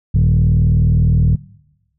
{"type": "tone with frequency modulation", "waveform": "sine", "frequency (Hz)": 106.9, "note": "A2", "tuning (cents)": -49, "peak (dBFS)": -8, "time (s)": [0.14, 1.36], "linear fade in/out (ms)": 10, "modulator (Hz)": 39.6, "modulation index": 1.4, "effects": ["noise-tail reverb RT60 1.0 s tail -23 dB re dry", "tanh soft clip ceiling -6 dBFS"]}